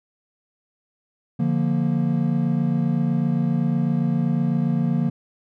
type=chord; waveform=triangle; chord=Bb major; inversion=first; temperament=equal; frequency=146.83 / 174.61 / 233.1 Hz; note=D3 / F3 / Bb3; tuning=0 / 0 / 0 cents; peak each=-21 dBFS; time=1.39-5.1 s; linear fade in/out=10 ms; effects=none